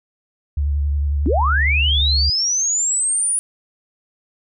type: tone with vibrato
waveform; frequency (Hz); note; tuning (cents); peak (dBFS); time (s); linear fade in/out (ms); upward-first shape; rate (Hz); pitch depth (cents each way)
sine; 72.1; D2; -31; -16; 0.57-2.3; 5; sine; 11; 38
type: linear sweep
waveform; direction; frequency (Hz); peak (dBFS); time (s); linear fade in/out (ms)
sine; up; 233.1 to 9820; -16; 1.26-3.39; 0
effects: none